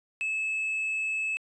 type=tone with hard clipping; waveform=triangle; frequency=2600 Hz; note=E7; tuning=24 cents flat; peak=-28 dBFS; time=0.21-1.37 s; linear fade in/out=0 ms; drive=5 dB; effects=resampled to 22050 Hz